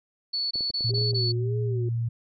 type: tone bursts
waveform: sine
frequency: 4435 Hz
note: C#8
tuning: in tune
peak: -25 dBFS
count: 5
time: 0.33-1.322 s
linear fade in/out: 10 ms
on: 180 ms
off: 23 ms
type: clicks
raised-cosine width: 2 ms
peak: -28 dBFS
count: 9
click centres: 0.557 / 0.608 / 0.703 / 0.808 / 0.894 / 0.938 / 0.981 / 1.015 / 1.134 s
type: tone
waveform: sine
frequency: 116.3 Hz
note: A#2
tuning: 4 cents flat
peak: -24 dBFS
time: 0.84-2.09 s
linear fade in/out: 10 ms
type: tone with vibrato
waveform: sine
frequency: 387.4 Hz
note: G4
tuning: 20 cents flat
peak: -31 dBFS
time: 0.9-1.89 s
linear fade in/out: 5 ms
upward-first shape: sine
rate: 1.8 Hz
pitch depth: 130 cents each way
effects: none